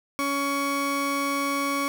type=tone pair together; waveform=30% pulse; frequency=280 / 1120 Hz; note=C#4 / C#6; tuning=+18 / +18 cents; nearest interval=2 octaves; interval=2400 cents; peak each=-25 dBFS; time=0.19-1.88 s; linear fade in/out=0 ms; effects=none